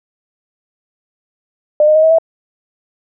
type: tone with pitch steps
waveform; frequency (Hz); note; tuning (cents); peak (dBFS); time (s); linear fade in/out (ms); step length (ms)
sine; 602 / 614.6 / 627.6 / 640.8 / 654.2; D5 / D#5 / D#5 / E5 / E5; +43 / -21 / +15 / -49 / -13; -6; 1.8-2.185; 2; 77
effects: none